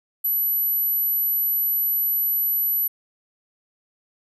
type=tone; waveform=sine; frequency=11830 Hz; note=F#9; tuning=1 cent flat; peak=-19 dBFS; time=0.24-2.88 s; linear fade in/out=10 ms; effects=none